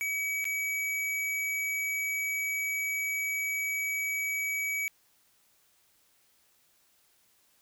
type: tone with dropouts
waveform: square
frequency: 2275 Hz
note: C#7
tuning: 44 cents sharp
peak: -30 dBFS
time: 0.01-4.88 s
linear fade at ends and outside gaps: 0 ms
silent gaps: 0.443-0.453 s
effects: white hiss -67 dBFS RMS until 7.61 s

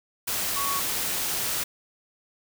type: tone in noise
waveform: sine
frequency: 1118 Hz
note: C#6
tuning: 14 cents sharp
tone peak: -28 dBFS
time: 0.56-0.8 s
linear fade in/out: 10 ms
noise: white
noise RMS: -28 dBFS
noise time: 0.27-1.64 s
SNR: -3 dB
effects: none

